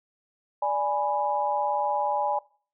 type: chord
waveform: sine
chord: G# diminished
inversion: second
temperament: equal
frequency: 587.3 / 830.6 / 987.8 Hz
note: D5 / G#5 / B5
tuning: 0 / 0 / 0 cents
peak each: -29 / -25 / -30 dBFS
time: 0.62-2.39 s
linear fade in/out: 5 ms
effects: noise-tail reverb RT60 0.4 s tail -21 dB re dry